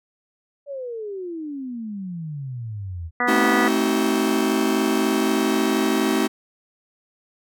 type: exponential sweep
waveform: sine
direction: down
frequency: 581 to 78.9 Hz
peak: -28 dBFS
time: 0.66-3.11 s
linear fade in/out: 50 ms
type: harmonic tone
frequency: 245 Hz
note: B3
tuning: 14 cents flat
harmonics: 1 / 2 / 3 / 4 / 5 / 6 / 7 / 8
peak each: -29 / -29 / -26 / -29 / -25 / -28 / -29 / -24 dBFS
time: 3.2-3.68 s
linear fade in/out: 2 ms
type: chord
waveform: 45% pulse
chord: A diminished seventh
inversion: none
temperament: just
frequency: 220 / 264 / 316.8 / 380.2 Hz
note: A3 / C4 / Eb4 / Gb4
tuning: 0 / +16 / +31 / +47 cents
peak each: -24 dBFS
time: 3.27-6.28 s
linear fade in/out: 20 ms
effects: none